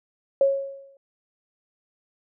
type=tone with exponential decay; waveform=sine; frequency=549 Hz; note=C#5; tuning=17 cents flat; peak=-13 dBFS; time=0.41-0.97 s; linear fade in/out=2 ms; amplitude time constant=120 ms; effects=none